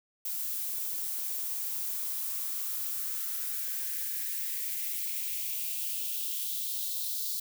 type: noise with high-pass filter sweep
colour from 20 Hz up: violet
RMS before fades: -34 dBFS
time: 0.25-7.4 s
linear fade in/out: 5 ms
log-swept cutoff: 590 to 4200 Hz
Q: 3.3
effects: none